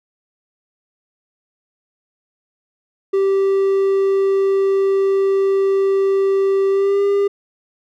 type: tone with pitch glide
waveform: triangle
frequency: 390.1 to 400.8 Hz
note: G4 to G4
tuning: -8 to +38 cents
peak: -11 dBFS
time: 3.13-7.28 s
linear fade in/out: 10 ms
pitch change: +46 cents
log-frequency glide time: 6.7-7.02 s
effects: none